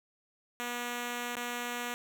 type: tone with dropouts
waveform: 5% pulse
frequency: 241.9 Hz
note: B3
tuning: 36 cents flat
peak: -23 dBFS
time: 0.6-1.94 s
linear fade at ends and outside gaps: 0 ms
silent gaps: 1.354-1.368 s
effects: none